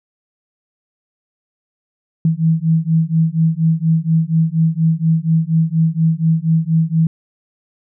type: beating tone pair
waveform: sine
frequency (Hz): 160 / 164.2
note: D#3 / E3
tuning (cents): +49 / -6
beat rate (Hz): 4.2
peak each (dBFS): -15 / -15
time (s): 2.25-7.07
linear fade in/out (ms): 2
effects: none